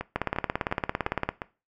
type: two click trains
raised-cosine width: 0.5 ms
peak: -16 / -10 dBFS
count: 5 / 21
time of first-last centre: 0.01-1.418 / 0.16-1.29 s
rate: 2.84 / 17.7 Hz
effects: noise-tail reverb RT60 0.3 s tail -18 dB re dry